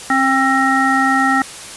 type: harmonic tone with a mistuned harmonic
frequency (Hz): 267.7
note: C4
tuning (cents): +40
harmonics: 1 / 3 / 5 / 7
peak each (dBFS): -17 / -17 / -17 / -17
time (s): 0.1-1.42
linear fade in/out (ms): 2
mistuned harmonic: 3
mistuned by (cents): -20
effects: white hiss -32 dBFS RMS until 1.76 s + resampled to 24000 Hz